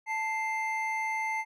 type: tone pair together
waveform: triangle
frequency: 880 / 2093 Hz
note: A5 / C7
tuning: 0 / 0 cents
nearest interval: octave + minor third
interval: 1500 cents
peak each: -30 / -30 dBFS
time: 0.06-1.45 s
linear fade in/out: 50 ms
effects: none